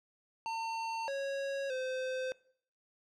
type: tone with pitch steps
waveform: square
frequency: 905 / 551 / 516 Hz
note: A5 / C#5 / C5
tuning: +48 / -11 / -24 cents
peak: -35 dBFS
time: 0.46-2.32 s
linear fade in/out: 0 ms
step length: 620 ms
effects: noise-tail reverb RT60 0.6 s tail -22 dB re dry + low-pass 5000 Hz 12 dB/octave